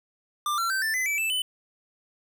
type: tone with pitch steps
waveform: square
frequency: 1189 / 1357.9 / 1550.9 / 1771.2 / 2023 / 2310 / 2639 / 3013 Hz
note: D6 / F6 / G6 / A6 / B6 / D7 / E7 / F#7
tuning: +21 / -49 / -19 / +11 / +41 / -29 / +1 / +31 cents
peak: -25 dBFS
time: 0.46-1.42 s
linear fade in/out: 2 ms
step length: 120 ms
effects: 10-bit